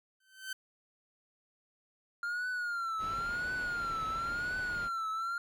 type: tone with exponential growth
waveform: sawtooth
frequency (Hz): 1538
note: G6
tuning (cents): -33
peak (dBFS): -31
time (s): 0.2-0.53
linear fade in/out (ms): 5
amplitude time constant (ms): 71
type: tone with vibrato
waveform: triangle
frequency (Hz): 1396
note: F6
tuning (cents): -1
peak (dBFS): -31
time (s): 2.23-5.38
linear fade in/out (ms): 2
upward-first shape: triangle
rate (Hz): 0.96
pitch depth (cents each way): 130
type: low-pass noise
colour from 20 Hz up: pink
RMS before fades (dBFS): -46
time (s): 2.98-4.9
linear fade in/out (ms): 50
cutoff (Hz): 3200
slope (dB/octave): 12
effects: none

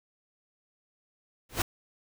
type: noise with exponential growth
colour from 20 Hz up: pink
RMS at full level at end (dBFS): -21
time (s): 1.49-1.62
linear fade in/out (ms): 5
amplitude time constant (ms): 28
effects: none

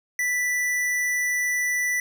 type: tone with hard clipping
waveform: sine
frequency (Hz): 1975.5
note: B6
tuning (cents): 0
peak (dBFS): -23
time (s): 0.19-2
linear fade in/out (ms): 2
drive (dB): 17
effects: none

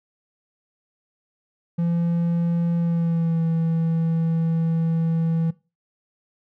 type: tone with pitch glide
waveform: triangle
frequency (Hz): 170 to 164.11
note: F3 to E3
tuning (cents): -46 to -7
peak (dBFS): -17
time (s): 1.78-5.51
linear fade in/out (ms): 10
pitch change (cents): -61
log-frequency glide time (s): 2.77-3.43
effects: noise-tail reverb RT60 0.3 s tail -21 dB re dry

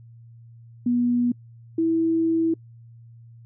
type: tone pair in turn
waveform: sine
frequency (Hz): 242.6 / 327.3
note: B3 / E4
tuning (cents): -31 / -12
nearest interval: perfect fourth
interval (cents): 519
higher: second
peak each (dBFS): -18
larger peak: neither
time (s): 0.86-1.32 / 1.78-2.54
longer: second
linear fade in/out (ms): 5
effects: noise-tail reverb RT60 0.1 s tail -25 dB re dry + added 116 Hz sine -44 dBFS peak until 3.45 s

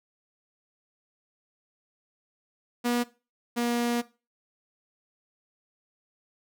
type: tone pair in turn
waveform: sawtooth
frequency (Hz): 241.2 / 238.4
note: B3 / A#3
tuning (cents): -41 / +39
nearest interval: unison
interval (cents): 20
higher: first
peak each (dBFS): -20 / -21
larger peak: first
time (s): 2.84-3.04 / 3.56-4.02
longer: second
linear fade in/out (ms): 20
effects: noise-tail reverb RT60 0.3 s tail -18 dB re dry

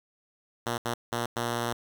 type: tone bursts at uneven times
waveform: 5% pulse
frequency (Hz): 118.6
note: A#2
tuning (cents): +30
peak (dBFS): -17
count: 4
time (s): 0.66-0.78 / 0.85-0.94 / 1.12-1.26 / 1.36-1.73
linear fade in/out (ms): 5
effects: 9-bit

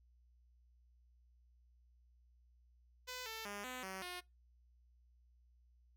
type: tone with pitch steps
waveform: 5% pulse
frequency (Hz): 503 / 445.2 / 203.6 / 253.6 / 189.8 / 358.1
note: B4 / A4 / G#3 / B3 / F#3 / F4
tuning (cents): +32 / +20 / -34 / +46 / +44 / +43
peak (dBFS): -33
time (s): 3.07-4.21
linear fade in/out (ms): 20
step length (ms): 190
effects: noise-tail reverb RT60 0.2 s tail -22 dB re dry + added 60 Hz sine -66 dBFS peak until 5.96 s

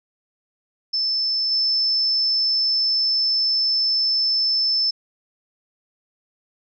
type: tone with level steps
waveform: sine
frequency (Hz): 5274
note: E8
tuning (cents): 0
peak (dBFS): -19 / -17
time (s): 0.93-4.91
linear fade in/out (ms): 10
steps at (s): 1.51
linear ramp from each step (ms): 10
effects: none

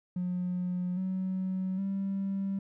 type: tone with pitch steps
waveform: triangle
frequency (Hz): 179.9 / 187.43 / 195.28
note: F#3 / F#3 / G3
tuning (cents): -48 / +23 / -6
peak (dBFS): -26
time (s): 0.16-2.59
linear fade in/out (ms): 5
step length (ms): 810
effects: tanh soft clip ceiling -26 dBFS

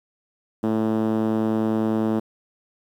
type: tone with band-pass filter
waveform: 5% pulse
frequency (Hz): 110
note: A2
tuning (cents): 0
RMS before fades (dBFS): -22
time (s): 0.63-2.2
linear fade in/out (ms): 10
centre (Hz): 250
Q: 2.1
effects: 9-bit

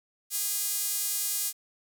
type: tone with high-pass filter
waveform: sawtooth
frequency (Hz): 410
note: G#4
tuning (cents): -22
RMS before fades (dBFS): -30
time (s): 0.3-1.53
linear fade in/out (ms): 50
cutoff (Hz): 8300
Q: 0.79
effects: 9-bit

